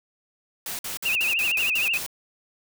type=noise bursts; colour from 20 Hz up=white; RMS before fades=-32 dBFS; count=8; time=0.66-2.064 s; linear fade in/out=2 ms; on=130 ms; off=52 ms
type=tone with vibrato; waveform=sine; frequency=2637 Hz; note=E7; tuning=in tune; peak=-21 dBFS; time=1.05-1.98 s; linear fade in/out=10 ms; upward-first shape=triangle; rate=13 Hz; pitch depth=140 cents each way
effects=none